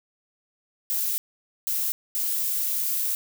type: noise bursts at uneven times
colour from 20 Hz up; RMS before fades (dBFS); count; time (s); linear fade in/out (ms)
violet; -26; 3; 0.9-1.18 / 1.67-1.92 / 2.15-3.15; 0
effects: none